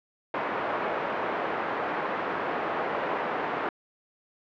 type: band-pass noise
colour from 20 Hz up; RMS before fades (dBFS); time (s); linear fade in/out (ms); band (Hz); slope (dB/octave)
pink; -30; 0.34-3.69; 2; 450 to 1500; 12
effects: low-pass 3000 Hz 12 dB/octave